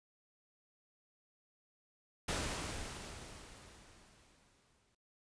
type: noise with exponential decay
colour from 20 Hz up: pink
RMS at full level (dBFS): -36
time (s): 2.28-4.95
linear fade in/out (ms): 5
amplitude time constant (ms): 580
effects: noise-tail reverb RT60 0.4 s tail -25 dB re dry + resampled to 22050 Hz